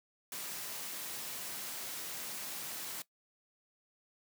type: high-pass noise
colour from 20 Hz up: white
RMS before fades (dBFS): -42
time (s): 0.32-3.02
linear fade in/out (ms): 2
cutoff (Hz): 120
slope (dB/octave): 24
effects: noise-tail reverb RT60 0.1 s tail -18 dB re dry